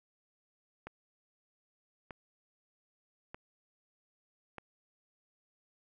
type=click train; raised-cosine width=0.5 ms; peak=-28 dBFS; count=4; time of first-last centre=0.87-4.583 s; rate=0.808 Hz; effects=none